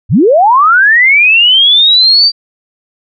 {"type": "linear sweep", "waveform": "sine", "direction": "up", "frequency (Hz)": [69.2, 4694], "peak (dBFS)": -3, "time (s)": [0.09, 2.32], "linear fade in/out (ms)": 50, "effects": []}